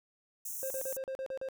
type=high-pass noise; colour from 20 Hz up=white; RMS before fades=-40 dBFS; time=0.45-0.97 s; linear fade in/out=5 ms; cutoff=5800 Hz; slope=96 dB/octave
type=tone bursts; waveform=triangle; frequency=530 Hz; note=C5; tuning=22 cents sharp; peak=-33 dBFS; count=8; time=0.63-1.487 s; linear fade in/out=0 ms; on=73 ms; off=39 ms
effects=none